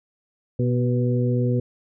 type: harmonic tone with a mistuned harmonic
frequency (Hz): 122.9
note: B2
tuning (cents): -8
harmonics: 1 / 2 / 3 / 4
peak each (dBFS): -20 / -25 / -29 / -28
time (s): 0.59-1.6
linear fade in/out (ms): 5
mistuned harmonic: 3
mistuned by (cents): +30
effects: none